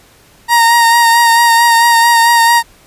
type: tone with vibrato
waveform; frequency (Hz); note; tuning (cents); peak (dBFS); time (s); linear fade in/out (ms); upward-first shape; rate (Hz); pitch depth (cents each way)
30% pulse; 932.3; A#5; 0; -3; 0.48-2.63; 50; sine; 4.5; 26
effects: pink hiss -45 dBFS RMS until 2.86 s + resampled to 32000 Hz